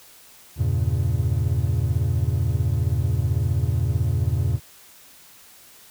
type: chord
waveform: triangle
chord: E diminished seventh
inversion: none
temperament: equal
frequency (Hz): 82.41 / 98 / 116.54 / 138.59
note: E2 / G2 / Bb2 / Db3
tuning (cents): 0 / 0 / 0 / 0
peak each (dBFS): -22 / -23 / -22 / -25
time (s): 0.56-4.6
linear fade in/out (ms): 50
effects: white hiss -49 dBFS RMS until 5.9 s